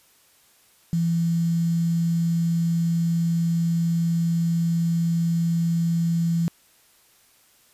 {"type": "tone with quantisation", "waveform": "sine", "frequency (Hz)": 167.8, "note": "E3", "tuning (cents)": 31, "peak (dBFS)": -19, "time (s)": [0.93, 6.48], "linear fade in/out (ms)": 0, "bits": 7, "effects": ["white hiss -58 dBFS RMS until 7.73 s", "resampled to 32000 Hz"]}